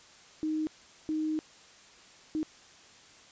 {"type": "tone bursts at uneven times", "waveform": "sine", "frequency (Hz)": 311.1, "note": "D#4", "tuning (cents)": 0, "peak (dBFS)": -28, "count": 3, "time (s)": [[0.43, 0.67], [1.09, 1.39], [2.35, 2.43]], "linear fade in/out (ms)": 0, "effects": ["white hiss -55 dBFS RMS until 3.31 s", "resampled to 16000 Hz"]}